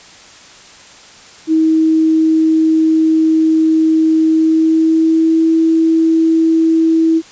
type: tone with pitch glide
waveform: sine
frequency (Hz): 318.6 to 324.7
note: D#4 to E4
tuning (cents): +41 to -26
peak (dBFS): -8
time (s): 1.47-7.22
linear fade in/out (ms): 50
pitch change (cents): +33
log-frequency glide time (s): 4.27-5.5
effects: white hiss -39 dBFS RMS until 7.31 s + resampled to 16000 Hz